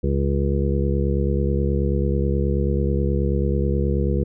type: harmonic tone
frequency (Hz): 69.3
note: C#2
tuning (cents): 0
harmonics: 1 / 2 / 3 / 5 / 6 / 7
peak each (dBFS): -21 / -24 / -26 / -28 / -29 / -29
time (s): 0.03-4.24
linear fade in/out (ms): 10
effects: none